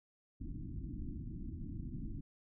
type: low-pass noise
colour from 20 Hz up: pink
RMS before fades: -43 dBFS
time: 0.4-2.21 s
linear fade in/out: 10 ms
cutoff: 330 Hz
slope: 96 dB/octave
effects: none